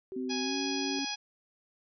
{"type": "tone", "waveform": "sine", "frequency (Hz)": 380, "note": "F#4", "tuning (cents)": 46, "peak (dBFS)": -37, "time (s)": [0.12, 0.99], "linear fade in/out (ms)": 0}
{"type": "tone with pitch glide", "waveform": "sine", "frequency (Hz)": [257.6, 276.1], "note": ["C4", "C#4"], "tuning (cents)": [-27, -7], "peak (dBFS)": -33, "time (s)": [0.16, 1.05], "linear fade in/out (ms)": 5, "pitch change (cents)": 120, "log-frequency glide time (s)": [0.41, 0.55]}
{"type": "harmonic tone", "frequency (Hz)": 830.6, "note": "G#5", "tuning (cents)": 0, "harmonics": [1, 2, 3, 4, 5, 6, 7], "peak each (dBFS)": [-41, -45, -40, -40, -44, -38, -42], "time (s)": [0.29, 1.16], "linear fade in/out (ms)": 20}
{"effects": []}